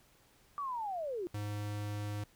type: linear sweep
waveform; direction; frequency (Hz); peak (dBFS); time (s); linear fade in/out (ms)
sine; down; 1174.7 to 332.3; -35; 0.58-1.27; 0
type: tone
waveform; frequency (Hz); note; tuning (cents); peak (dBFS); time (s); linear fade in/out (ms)
square; 103.83; G#2; 0; -37; 1.34-2.24; 5
effects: pink hiss -66 dBFS RMS until 2.35 s